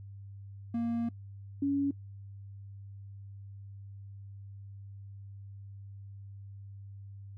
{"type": "tone pair in turn", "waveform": ["triangle", "sine"], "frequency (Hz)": [233.1, 280.3], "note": ["A#3", "C#4"], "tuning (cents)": [0, 19], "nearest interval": "minor third", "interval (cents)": 319, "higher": "second", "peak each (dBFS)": [-27, -26], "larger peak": "second", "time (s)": [[0.74, 1.09], [1.62, 1.91]], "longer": "first", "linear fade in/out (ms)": 5, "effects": ["noise-tail reverb RT60 0.1 s tail -21 dB re dry", "added 99 Hz sine -44 dBFS peak until 7.37 s"]}